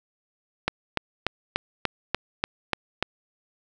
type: click train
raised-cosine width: 0.3 ms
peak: -6 dBFS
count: 9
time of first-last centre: 0.68-3.026 s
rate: 3.41 Hz
effects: none